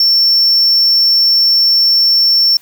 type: tone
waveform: triangle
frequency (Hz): 5420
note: E8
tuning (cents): +47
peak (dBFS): -6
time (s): 0-2.57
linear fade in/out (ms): 2
effects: white hiss -46 dBFS RMS until 2.61 s